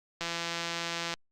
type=click train; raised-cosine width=0.2 ms; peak=-16 dBFS; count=158; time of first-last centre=0.21-1.139 s; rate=169 Hz; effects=Opus 48 kbps